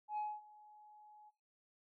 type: tone with ADSR envelope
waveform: sine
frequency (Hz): 844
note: G#5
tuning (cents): +28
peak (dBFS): -34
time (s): 0.08-1.31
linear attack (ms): 96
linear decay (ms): 230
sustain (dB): -24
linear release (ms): 28
effects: noise-tail reverb RT60 0.4 s tail -21 dB re dry + tanh soft clip ceiling -35 dBFS